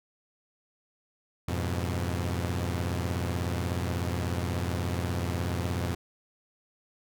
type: chord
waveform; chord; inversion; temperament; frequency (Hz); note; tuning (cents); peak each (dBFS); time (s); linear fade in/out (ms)
sawtooth; F diminished; none; equal; 87.31 / 103.83 / 123.47; F2 / Ab2 / Cb3; 0 / 0 / 0; -26 / -32 / -31; 1.48-5.95; 5
effects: none